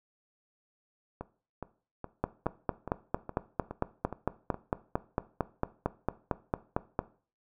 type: two click trains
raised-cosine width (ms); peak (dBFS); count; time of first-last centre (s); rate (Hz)
1; -13 / -23; 22 / 9; 2.24-6.991 / 1.21-4.543; 4.42 / 2.4
effects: noise-tail reverb RT60 0.4 s tail -17 dB re dry